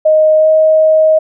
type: tone with pitch glide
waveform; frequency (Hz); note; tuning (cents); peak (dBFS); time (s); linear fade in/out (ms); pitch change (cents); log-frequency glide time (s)
sine; 622.3 to 628.8; D#5 to D#5; 0 to +18; -5; 0.05-1.19; 10; +18; 0.37-0.49
effects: none